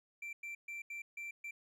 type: tone bursts at uneven times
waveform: triangle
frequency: 2349 Hz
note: D7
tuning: in tune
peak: -40 dBFS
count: 6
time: 0.22-0.33 / 0.43-0.55 / 0.68-0.82 / 0.9-1.02 / 1.17-1.31 / 1.44-1.51 s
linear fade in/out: 5 ms
effects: none